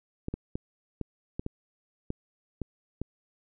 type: clicks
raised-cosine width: 3 ms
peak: -19 dBFS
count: 9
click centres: 0.284 / 0.34 / 0.555 / 1.013 / 1.395 / 1.464 / 2.104 / 2.617 / 3.016 s
effects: none